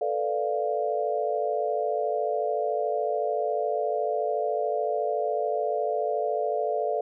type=chord; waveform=sine; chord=B half-diminished seventh; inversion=third; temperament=equal; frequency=440 / 493.9 / 587.3 / 698.5 Hz; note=A4 / B4 / D5 / F5; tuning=0 / 0 / 0 / 0 cents; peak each=-29 / -33 / -29 / -29 dBFS; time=0.01-7.01 s; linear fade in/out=5 ms; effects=none